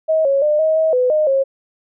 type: tone with pitch steps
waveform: sine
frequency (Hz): 635 / 551 / 601 / 632 / 638 / 502 / 614 / 541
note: D#5 / C#5 / D5 / D#5 / D#5 / B4 / D#5 / C#5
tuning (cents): +35 / -11 / +40 / +27 / +43 / +28 / -23 / -42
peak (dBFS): -12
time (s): 0.08-1.44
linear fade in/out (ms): 20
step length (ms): 170
effects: none